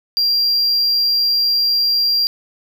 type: tone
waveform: triangle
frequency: 4756 Hz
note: D8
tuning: 21 cents sharp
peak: -12 dBFS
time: 0.17-2.27 s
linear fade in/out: 0 ms
effects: none